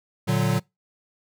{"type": "chord", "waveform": "square", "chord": "Bb augmented", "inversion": "none", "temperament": "equal", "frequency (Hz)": [116.54, 146.83, 185], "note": ["Bb2", "D3", "F#3"], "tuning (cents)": [0, 0, 0], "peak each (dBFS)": -25, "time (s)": [0.27, 0.6], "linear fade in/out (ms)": 20, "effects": ["noise-tail reverb RT60 0.2 s tail -25 dB re dry"]}